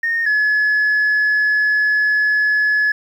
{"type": "tone pair in turn", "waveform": "sine", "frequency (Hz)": [1841, 1704.3], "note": ["A#6", "G#6"], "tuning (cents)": [-22, 44], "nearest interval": "minor second", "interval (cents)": 134, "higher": "first", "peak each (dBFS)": [-15, -11], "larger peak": "second", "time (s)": [[0.03, 0.26], [0.26, 2.92]], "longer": "second", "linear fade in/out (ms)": 5, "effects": ["tanh soft clip ceiling -11 dBFS", "8-bit"]}